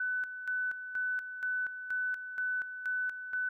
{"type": "tone with tremolo", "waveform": "sine", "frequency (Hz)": 1500, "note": "F#6", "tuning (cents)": 23, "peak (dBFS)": -30, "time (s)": [0, 3.49], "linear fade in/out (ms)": 5, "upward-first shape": "square", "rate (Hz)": 2.1, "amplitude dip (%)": 65, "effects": []}